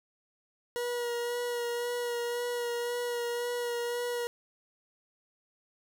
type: tone with vibrato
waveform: 40% pulse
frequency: 480 Hz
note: B4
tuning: 49 cents flat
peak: -30 dBFS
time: 0.76-4.27 s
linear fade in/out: 0 ms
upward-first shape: sine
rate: 1.9 Hz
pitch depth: 17 cents each way
effects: none